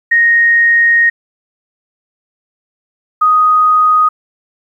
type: tone pair in turn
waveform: sine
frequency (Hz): 1864.7 / 1246.9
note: A#6 / D#6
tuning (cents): 0 / +3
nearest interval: perfect fifth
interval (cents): 697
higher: first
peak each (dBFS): -6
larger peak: neither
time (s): 0.11-1.1 / 3.21-4.09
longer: first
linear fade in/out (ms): 10
effects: 8-bit